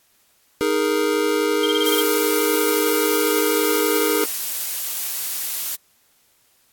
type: chord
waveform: square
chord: D# suspended fourth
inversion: none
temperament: just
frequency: 311.1 / 414.8 / 466.7 Hz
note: D#4 / G#4 / A#4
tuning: 0 / -2 / +2 cents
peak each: -24 / -22 / -23 dBFS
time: 0.61-4.24 s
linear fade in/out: 0 ms
type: tone bursts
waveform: sine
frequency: 3195 Hz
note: G7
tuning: 32 cents sharp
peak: -20 dBFS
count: 7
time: 1.63-2.011 s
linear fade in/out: 5 ms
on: 33 ms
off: 25 ms
type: noise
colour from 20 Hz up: blue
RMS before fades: -25 dBFS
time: 1.85-5.76 s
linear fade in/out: 10 ms
effects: white hiss -60 dBFS RMS until 6.72 s + AAC 64 kbps